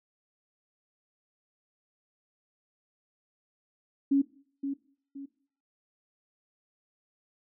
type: tone with echo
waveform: sine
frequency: 277.2 Hz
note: C#4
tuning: in tune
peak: -20 dBFS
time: 4.11-4.22 s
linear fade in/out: 10 ms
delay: 520 ms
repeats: 2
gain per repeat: -9 dB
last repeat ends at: 5.26 s
effects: noise-tail reverb RT60 0.5 s tail -18 dB re dry